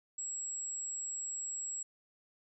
sine tone, 7690 Hz, B8, 47 cents flat, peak -37 dBFS, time 0.18-1.83 s, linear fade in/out 5 ms, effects 13-bit

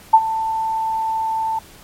sine tone with ADSR envelope, 888 Hz, A5, 16 cents sharp, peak -3 dBFS, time 0.13-1.59 s, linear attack 11 ms, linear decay 54 ms, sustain -15 dB, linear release 5 ms, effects pink hiss -44 dBFS RMS until 1.83 s + MP3 64 kbps

